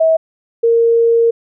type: tone pair in turn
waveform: sine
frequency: 645 / 462.8 Hz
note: E5 / A#4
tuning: -38 / -13 cents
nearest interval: tritone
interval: 575 cents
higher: first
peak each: -8 dBFS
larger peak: neither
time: 0-0.17 / 0.63-1.31 s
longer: second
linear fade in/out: 10 ms
effects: none